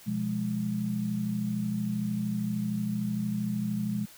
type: chord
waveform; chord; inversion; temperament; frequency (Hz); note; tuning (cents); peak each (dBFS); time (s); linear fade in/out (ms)
sine; F diminished; second; equal; 123.47 / 174.61 / 207.7; Cb3 / F3 / Ab3; 0 / 0 / 0; -35 / -35 / -29; 0.06-4.06; 20
effects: white hiss -52 dBFS RMS until 4.17 s